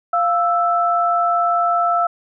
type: tone pair together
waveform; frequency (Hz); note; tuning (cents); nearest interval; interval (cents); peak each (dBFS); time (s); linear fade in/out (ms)
sine; 695.9 / 1321; F5 / E6; -6 / +3; major seventh; 1109; -17; 0.13-2.07; 5
effects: none